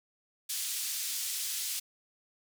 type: band-pass noise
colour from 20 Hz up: white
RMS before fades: -35 dBFS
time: 0.49-1.8 s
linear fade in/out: 10 ms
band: 3200 to 12000 Hz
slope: 12 dB/octave
effects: none